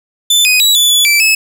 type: tone with pitch steps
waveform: sawtooth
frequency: 3520 / 2499 / 3897 / 3467 / 3433 / 2329 / 2592 Hz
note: A7 / D#7 / B7 / A7 / A7 / D7 / E7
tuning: 0 / +7 / -24 / -26 / -43 / -15 / -30 cents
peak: -4 dBFS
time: 0.3-1.35 s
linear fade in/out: 5 ms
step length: 150 ms
effects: none